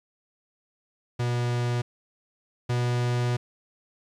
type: tone pair in turn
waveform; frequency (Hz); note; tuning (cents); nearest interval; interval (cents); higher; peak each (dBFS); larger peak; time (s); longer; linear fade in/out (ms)
45% pulse; 121.2 / 122.04; B2 / B2; -32 / -20; unison; 12; second; -24 / -23; second; 1.19-1.82 / 2.69-3.37; second; 10
effects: low-pass 7000 Hz 12 dB/octave + 10-bit